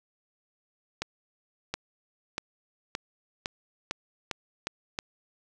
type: accelerating click train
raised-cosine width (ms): 0.2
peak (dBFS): -13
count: 9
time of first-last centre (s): 1.02-4.989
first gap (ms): 720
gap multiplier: 0.89
effects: none